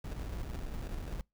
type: noise with sample-and-hold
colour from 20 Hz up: brown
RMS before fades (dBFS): -39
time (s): 0.04-1.21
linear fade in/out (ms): 2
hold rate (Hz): 1050
effects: noise-tail reverb RT60 0.2 s tail -25 dB re dry